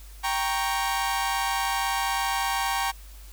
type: chord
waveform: sawtooth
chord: G diminished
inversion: none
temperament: equal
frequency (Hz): 784 / 932.3 / 1108.7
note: G5 / Bb5 / Db6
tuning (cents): 0 / 0 / 0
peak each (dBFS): -24 / -25 / -27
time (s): 0.23-2.92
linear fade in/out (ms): 20
effects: added 50 Hz sine -42 dBFS peak until 3.32 s + white hiss -52 dBFS RMS until 3.32 s